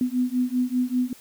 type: beating tone pair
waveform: sine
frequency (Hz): 247.8 / 252.9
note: B3 / B3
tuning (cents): +6 / +41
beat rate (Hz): 5.1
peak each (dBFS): -24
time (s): 0.01-1.13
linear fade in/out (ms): 2
effects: white hiss -50 dBFS RMS until 1.2 s